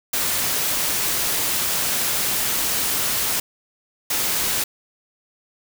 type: noise bursts at uneven times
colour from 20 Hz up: white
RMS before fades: -22 dBFS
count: 2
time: 0.13-3.4 / 4.1-4.64 s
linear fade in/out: 5 ms
effects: none